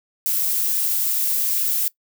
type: noise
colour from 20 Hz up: violet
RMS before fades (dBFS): -21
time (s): 0.26-1.88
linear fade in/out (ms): 0
effects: noise-tail reverb RT60 0.1 s tail -21 dB re dry